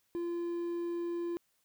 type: tone with quantisation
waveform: triangle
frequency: 343.6 Hz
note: F4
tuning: 28 cents flat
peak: -31 dBFS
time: 0.15-1.37 s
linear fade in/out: 0 ms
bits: 10
effects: white hiss -75 dBFS RMS until 1.64 s